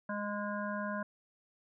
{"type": "harmonic tone with a mistuned harmonic", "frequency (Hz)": 206.4, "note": "G#3", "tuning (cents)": -10, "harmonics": [1, 3, 5, 7, 8], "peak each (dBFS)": [-38, -40, -41, -43, -44], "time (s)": [0.09, 1.03], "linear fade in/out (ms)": 5, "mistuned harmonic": 8, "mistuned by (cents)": -25, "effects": []}